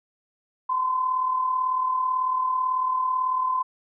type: tone with amplitude modulation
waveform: sine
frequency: 1025 Hz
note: C6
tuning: 36 cents flat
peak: -19 dBFS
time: 0.69-3.63 s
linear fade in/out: 10 ms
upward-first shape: sine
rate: 38.1 Hz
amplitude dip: 50%
effects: none